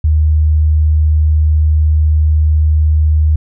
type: tone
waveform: sine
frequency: 77 Hz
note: D#2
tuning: 17 cents flat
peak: -7 dBFS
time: 0.04-3.36 s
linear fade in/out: 5 ms
effects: none